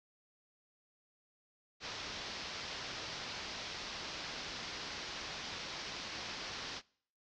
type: low-pass noise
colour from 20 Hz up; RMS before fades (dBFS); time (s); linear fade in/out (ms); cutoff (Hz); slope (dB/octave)
white; -44; 1.8-6.82; 50; 5600; 48
effects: noise-tail reverb RT60 0.6 s tail -25 dB re dry